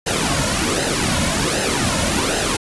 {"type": "noise with flanger", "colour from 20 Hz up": "pink", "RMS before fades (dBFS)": -19, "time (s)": [0.06, 2.57], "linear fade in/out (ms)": 10, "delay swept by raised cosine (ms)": [0.87, 2.57], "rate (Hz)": 1.3, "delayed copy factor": -0.65, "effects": ["resampled to 24000 Hz"]}